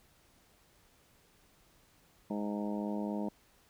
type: harmonic tone with a mistuned harmonic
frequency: 103.8 Hz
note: G#2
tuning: in tune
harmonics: 2 / 3 / 4 / 5 / 6 / 7 / 8 / 9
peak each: -35 / -40 / -45 / -45 / -44 / -50 / -51 / -47 dBFS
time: 2.3-3.29 s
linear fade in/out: 5 ms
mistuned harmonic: 9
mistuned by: -27 cents
effects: pink hiss -66 dBFS RMS until 3.69 s